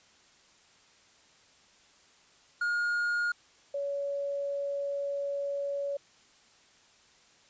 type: tone pair in turn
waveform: triangle / sine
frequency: 1427 / 563.7 Hz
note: F6 / C#5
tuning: +37 / +29 cents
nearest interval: octave + major third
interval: 1608 cents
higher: first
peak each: -25 / -30 dBFS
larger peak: first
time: 2.61-3.32 / 3.74-5.97 s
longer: second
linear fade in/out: 5 ms
effects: white hiss -61 dBFS RMS until 7.49 s + resampled to 16000 Hz